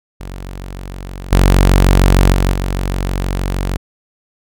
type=tone with level steps; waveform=sawtooth; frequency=46.5 Hz; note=F#1; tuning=9 cents sharp; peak=-22 / -3 / -7 / -12 dBFS; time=0.2-3.77 s; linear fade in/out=10 ms; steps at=1.32 / 2.33 / 2.53 s; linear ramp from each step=5 ms; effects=none